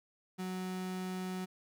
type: tone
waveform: 35% pulse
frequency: 185 Hz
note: F#3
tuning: in tune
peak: -35 dBFS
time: 0.38-1.46 s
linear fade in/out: 20 ms
effects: none